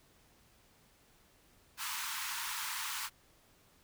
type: high-pass noise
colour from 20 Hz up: pink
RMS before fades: -39 dBFS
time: 1.77-3.1 s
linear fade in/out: 50 ms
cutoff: 880 Hz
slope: 96 dB/octave
effects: pink hiss -66 dBFS RMS until 3.83 s